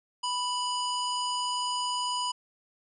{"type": "harmonic tone", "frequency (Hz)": 987.8, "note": "B5", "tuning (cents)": 0, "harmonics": [1, 3, 5, 7, 9], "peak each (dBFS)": [-30, -34, -36, -41, -43], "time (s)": [0.23, 2.32], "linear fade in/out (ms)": 10, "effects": []}